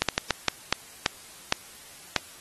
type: slowing click train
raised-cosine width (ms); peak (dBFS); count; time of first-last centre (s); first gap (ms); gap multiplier
0.2; -3; 9; 0.02-2.163; 67; 1.38
effects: white hiss -48 dBFS RMS until 2.4 s + AAC 32 kbps